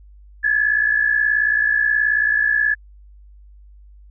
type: tone pair together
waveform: sine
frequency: 1661.2 / 1719.8 Hz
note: G#6 / A6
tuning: 0 / -40 cents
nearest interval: minor second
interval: 60 cents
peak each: -20 / -16 dBFS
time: 0.43-2.75 s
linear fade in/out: 20 ms
effects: added 50 Hz sine -42 dBFS peak until 4.1 s